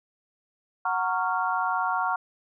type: chord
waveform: sine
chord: Gb major seventh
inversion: none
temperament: just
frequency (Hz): 740 / 925 / 1110 / 1387.5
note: Gb5 / Bb5 / Db6 / F6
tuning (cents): 0 / -14 / +2 / -12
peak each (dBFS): -29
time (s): 0.85-2.16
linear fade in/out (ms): 5
effects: none